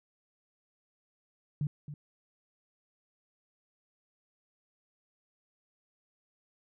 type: tone with echo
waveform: sine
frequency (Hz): 146.83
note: D3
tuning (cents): 0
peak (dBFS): -28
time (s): 1.61-1.67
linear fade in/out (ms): 2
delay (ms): 270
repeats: 1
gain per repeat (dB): -11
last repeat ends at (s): 1.94
effects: none